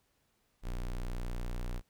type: tone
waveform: square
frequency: 30.23 Hz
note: B0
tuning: 36 cents flat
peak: -35 dBFS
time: 0.62-1.82 s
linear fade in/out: 50 ms
effects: pink hiss -75 dBFS RMS until 1.89 s